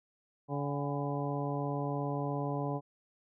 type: harmonic tone with a mistuned harmonic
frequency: 143 Hz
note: D3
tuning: 46 cents flat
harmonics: 1 / 2 / 3 / 4 / 5 / 6 / 7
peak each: -35 / -38 / -40 / -41 / -42 / -43 / -43 dBFS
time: 0.48-2.81 s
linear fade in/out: 50 ms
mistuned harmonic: 6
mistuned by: -74 cents
effects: none